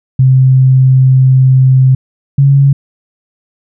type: tone pair in turn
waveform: sine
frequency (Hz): 130.81 / 138.7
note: C3 / C#3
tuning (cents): 0 / +1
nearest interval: minor second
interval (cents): 101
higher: second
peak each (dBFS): -3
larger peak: neither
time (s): 0.19-1.95 / 2.38-2.73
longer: first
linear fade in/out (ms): 5
effects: none